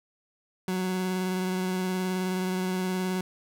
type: tone with vibrato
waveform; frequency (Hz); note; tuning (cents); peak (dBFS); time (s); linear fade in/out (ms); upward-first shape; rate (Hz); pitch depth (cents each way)
30% pulse; 185; F#3; 0; -24; 0.68-3.21; 2; triangle; 19; 23
effects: none